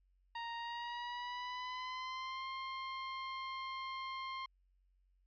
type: tone with pitch glide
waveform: sawtooth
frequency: 932.3 to 1058.6 Hz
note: A#5 to C6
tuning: 0 to +20 cents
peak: -37 dBFS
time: 0.35-4.46 s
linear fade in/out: 5 ms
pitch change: +220 cents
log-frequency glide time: 0.57-2.47 s
effects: added 46 Hz sine -70 dBFS peak until 5.26 s + resampled to 11025 Hz